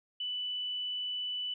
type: tone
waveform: sine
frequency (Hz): 2981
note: F#7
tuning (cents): +12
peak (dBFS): -33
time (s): 0.2-1.54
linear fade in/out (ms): 5
effects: none